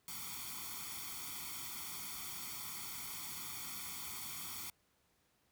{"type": "noise with comb filter", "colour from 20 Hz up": "white", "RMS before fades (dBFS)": -45, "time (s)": [0.08, 4.7], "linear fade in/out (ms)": 2, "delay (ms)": 0.89, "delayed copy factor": 1, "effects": ["pink hiss -75 dBFS RMS until 5.51 s", "high-pass 60 Hz 12 dB/octave"]}